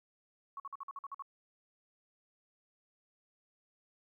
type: tone bursts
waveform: sine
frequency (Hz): 1108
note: C#6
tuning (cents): -1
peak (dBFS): -40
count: 9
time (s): 0.57-1.223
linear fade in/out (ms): 2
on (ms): 29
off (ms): 49
effects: 13-bit